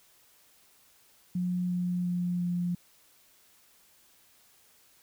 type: tone with pitch steps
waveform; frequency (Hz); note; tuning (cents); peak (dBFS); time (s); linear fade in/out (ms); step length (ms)
sine; 179.4 / 178.26 / 177.13 / 176.01; F3 / F3 / F3 / F3; +47 / +36 / +25 / +14; -27; 1.35-2.75; 5; 350
effects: white hiss -62 dBFS RMS until 5.02 s